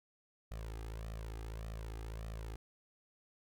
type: tone with flanger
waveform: sawtooth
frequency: 55 Hz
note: A1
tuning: in tune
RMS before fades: -44 dBFS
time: 0.51-2.56 s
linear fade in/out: 5 ms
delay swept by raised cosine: 1.6 to 2.48 ms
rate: 1.7 Hz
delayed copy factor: +0.75
effects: none